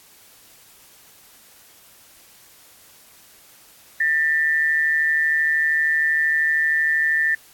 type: tone pair together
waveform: sine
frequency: 1790 / 1942.9 Hz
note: A6 / B6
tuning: +29 / -29 cents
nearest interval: minor second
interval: 142 cents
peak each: -17 / -25 dBFS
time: 4-7.35 s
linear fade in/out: 5 ms
effects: white hiss -50 dBFS RMS until 7.53 s + AAC 64 kbps